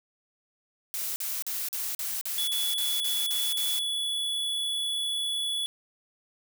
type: noise bursts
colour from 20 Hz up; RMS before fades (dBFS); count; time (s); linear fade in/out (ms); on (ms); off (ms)
blue; -32; 11; 0.94-3.79; 0; 220; 43
type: tone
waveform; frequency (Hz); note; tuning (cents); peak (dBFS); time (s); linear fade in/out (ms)
square; 3413; G#7; +47; -28; 2.38-5.66; 0
effects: none